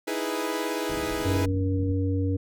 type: chord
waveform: sawtooth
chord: E major seventh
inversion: third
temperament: equal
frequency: 311.1 / 329.6 / 415.3 / 493.9 Hz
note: D#4 / E4 / G#4 / B4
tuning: 0 / 0 / 0 / 0 cents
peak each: -29 / -29 / -28 / -29 dBFS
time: 0.07-1.46 s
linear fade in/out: 10 ms
type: low-pass noise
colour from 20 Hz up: pink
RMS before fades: -39 dBFS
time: 0.89-1.94 s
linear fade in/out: 5 ms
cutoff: 290 Hz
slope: 48 dB/octave
type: harmonic tone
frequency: 94.6 Hz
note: F#2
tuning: 39 cents sharp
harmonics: 1 / 3 / 5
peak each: -24 / -28 / -33 dBFS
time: 1.25-2.37 s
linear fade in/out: 10 ms
effects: none